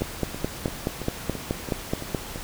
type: two click trains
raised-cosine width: 2 ms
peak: -19 / -10 dBFS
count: 8 / 11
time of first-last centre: 0.01-2.359 / 0.02-2.148 s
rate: 2.98 / 4.7 Hz
effects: pink hiss -37 dBFS RMS until 2.43 s